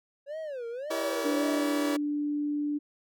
triangle tone with vibrato, 544 Hz, C#5, 33 cents flat, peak -32 dBFS, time 0.26-1.65 s, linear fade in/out 50 ms, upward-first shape sine, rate 1.8 Hz, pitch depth 280 cents each way
sawtooth chord, E diminished seventh, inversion none, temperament just, 329.6 / 395.6 / 474.7 / 569.6 Hz, E4 / G4 / Bb4 / Db5, 0 / +16 / +31 / +47 cents, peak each -31 / -35 / -34 / -29 dBFS, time 0.9-1.97 s, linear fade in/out 10 ms
sine tone, 293.7 Hz, D4, in tune, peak -27 dBFS, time 1.24-2.79 s, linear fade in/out 20 ms
effects none

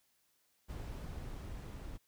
brown noise with level ramp, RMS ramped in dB -43 to -46 dBFS, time 0.68-1.98 s, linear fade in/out 20 ms, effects white hiss -75 dBFS RMS until 2.07 s

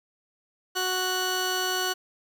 15% pulse tone pair together, 369.6 / 1478.4 Hz, F#4 / F#6, -2 / -2 cents, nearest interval 2 octaves, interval 2400 cents, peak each -22 dBFS, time 0.75-1.94 s, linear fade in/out 20 ms, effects none

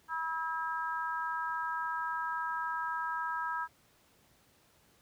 harmonic tone, 323.6 Hz, E4, 32 cents flat, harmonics 3 / 4 / 5, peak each -36 / -37 / -38 dBFS, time 0.08-3.68 s, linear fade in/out 50 ms, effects pink hiss -66 dBFS RMS until 5.01 s + high-pass 60 Hz 12 dB/octave

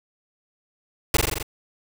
pink noise with echo, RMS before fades -18 dBFS, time 1.14-1.17 s, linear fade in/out 2 ms, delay 43 ms, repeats 6, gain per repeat -2 dB, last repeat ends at 1.428 s, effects none

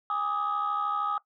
sine tone cluster, 820 / 1187 / 1260 Hz, G#5 / D6 / D#6, -22 / +18 / +21 cents, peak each -32 / -32 / -27 dBFS, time 0.1-1.18 s, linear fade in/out 2 ms, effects noise-tail reverb RT60 0.1 s tail -18 dB re dry + tanh soft clip ceiling -21 dBFS

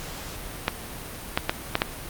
clicks, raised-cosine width 0.3 ms, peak -4 dBFS, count 5, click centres 0.681 / 1.375 / 1.495 / 1.754 / 1.819 s, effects pink hiss -37 dBFS RMS until 2.09 s + Opus 48 kbps

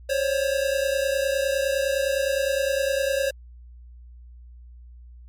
square tone pair together, 535.2 / 565 Hz, C5 / C#5, +39 / +33 cents, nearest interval minor second, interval 94 cents, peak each -24 / -26 dBFS, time 0.09-3.31 s, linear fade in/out 10 ms, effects added 60 Hz sine -42 dBFS peak until 5.28 s + MP3 64 kbps

